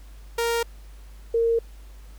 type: tone pair in turn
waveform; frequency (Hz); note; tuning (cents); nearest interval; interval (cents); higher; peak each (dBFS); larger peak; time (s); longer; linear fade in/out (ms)
sawtooth / sine; 466.2 / 460.8; A#4 / A#4; 0 / -20; unison; 20; first; -18; neither; 0.38-0.63 / 1.34-1.59; neither; 5
effects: added 50 Hz sine -41 dBFS peak until 2.18 s + pink hiss -56 dBFS RMS until 2.18 s